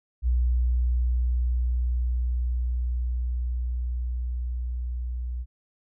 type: tone with level ramp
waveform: sine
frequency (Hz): 61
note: B1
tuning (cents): -21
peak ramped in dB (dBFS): -19 to -28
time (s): 0.22-5.46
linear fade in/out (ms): 50
effects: none